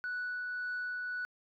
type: tone with tremolo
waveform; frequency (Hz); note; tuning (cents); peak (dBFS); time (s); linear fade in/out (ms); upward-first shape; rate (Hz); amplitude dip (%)
sine; 1479; F#6; -1; -32; 0.04-1.25; 0; triangle; 1.8; 25
effects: tanh soft clip ceiling -32 dBFS